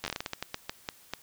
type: slowing click train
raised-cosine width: 0.2 ms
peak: -15 dBFS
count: 15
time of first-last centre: 0.04-1.136 s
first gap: 10 ms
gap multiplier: 1.28
effects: white hiss -57 dBFS RMS until 1.22 s